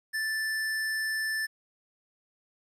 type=tone; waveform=square; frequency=1760 Hz; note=A6; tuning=in tune; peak=-29 dBFS; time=0.13-1.47 s; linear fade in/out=20 ms; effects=resampled to 32000 Hz + 11-bit